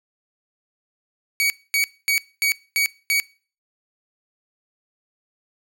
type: tone bursts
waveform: sawtooth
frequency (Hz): 2254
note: C#7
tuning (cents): +28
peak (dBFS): -14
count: 6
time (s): 1.4-3.2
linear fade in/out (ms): 0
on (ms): 100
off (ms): 240
effects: noise-tail reverb RT60 0.4 s tail -22 dB re dry